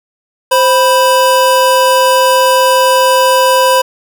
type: tone pair together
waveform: square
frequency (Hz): 523.3 / 987.9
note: C5 / B5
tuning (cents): 0 / 0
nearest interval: major seventh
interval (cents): 1100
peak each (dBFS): -10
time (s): 0.51-3.82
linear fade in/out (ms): 10
effects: none